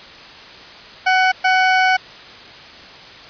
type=tone bursts at uneven times; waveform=20% pulse; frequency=748 Hz; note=F#5; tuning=19 cents sharp; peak=-7 dBFS; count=2; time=1.06-1.32 / 1.44-1.97 s; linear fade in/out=10 ms; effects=white hiss -38 dBFS RMS until 3.29 s + resampled to 11025 Hz